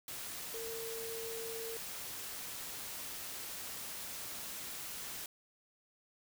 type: tone in noise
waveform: sine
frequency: 455.1 Hz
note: A#4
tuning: 42 cents flat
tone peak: -42 dBFS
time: 0.54-1.77 s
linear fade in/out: 2 ms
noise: white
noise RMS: -44 dBFS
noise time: 0.08-5.26 s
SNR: -1 dB
effects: none